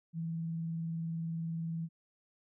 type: tone with vibrato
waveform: sine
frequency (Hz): 164.81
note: E3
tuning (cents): 0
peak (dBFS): -34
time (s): 0.13-1.89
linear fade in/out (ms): 50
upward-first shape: sine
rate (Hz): 20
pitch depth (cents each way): 34
effects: none